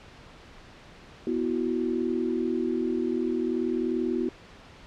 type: chord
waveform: sine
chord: B suspended fourth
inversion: none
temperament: equal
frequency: 246.9 / 329.6 / 370 Hz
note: B3 / E4 / F#4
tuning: 0 / 0 / 0 cents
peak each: -29 dBFS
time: 1.27-4.29 s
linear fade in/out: 2 ms
effects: pink hiss -49 dBFS RMS until 4.86 s + low-pass 4000 Hz 12 dB/octave